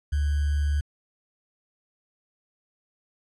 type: tone with sample-and-hold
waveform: sine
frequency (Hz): 72.9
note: D2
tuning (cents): -12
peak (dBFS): -21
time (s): 0.12-0.81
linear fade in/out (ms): 10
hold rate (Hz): 1575
effects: resampled to 24000 Hz